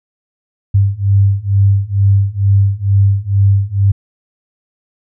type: beating tone pair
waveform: sine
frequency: 98 / 100.2 Hz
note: G2 / G2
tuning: 0 / +38 cents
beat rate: 2.2 Hz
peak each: -12 / -11 dBFS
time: 0.74-3.92 s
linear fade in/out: 10 ms
effects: none